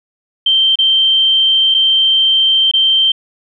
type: tone with dropouts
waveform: sine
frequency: 3133 Hz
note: G7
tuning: 2 cents flat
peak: -8 dBFS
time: 0.46-3.12 s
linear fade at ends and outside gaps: 5 ms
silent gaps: 0.756-0.787 / 1.743-1.746 / 2.714-2.736 s
effects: none